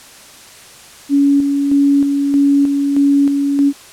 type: tone with tremolo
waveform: sine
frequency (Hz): 281.5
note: C#4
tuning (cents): +27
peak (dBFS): -8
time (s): 1.09-3.73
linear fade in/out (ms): 50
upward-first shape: square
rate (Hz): 1.6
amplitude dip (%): 40
effects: white hiss -39 dBFS RMS until 3.92 s + low-pass 10000 Hz 12 dB/octave